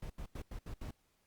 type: noise bursts at uneven times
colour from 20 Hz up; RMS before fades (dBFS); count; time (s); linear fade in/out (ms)
brown; -43; 6; 0.02-0.1 / 0.18-0.26 / 0.35-0.42 / 0.51-0.59 / 0.66-0.74 / 0.81-0.91; 5
effects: pink hiss -75 dBFS RMS until 1.26 s + Opus 48 kbps